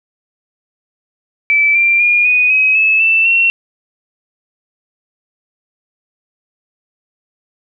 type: tone with pitch steps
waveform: sine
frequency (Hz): 2315 / 2369 / 2424 / 2481 / 2539 / 2598 / 2659 / 2721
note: D7 / D7 / D#7 / D#7 / D#7 / E7 / E7 / F7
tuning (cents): -25 / +14 / -46 / -6 / +34 / -26 / +14 / -46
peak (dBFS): -8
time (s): 1.5-3.5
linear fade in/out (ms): 0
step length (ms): 250
effects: none